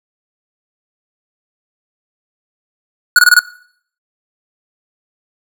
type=tone bursts; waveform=square; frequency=1459 Hz; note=F#6; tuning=25 cents flat; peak=-4 dBFS; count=5; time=3.16-3.392 s; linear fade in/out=2 ms; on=28 ms; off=23 ms; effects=noise-tail reverb RT60 0.6 s tail -19 dB re dry